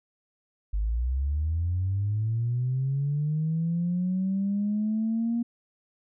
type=linear sweep; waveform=sine; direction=up; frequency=49 to 237 Hz; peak=-23 dBFS; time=0.73-5.43 s; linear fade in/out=10 ms; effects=tanh soft clip ceiling -19 dBFS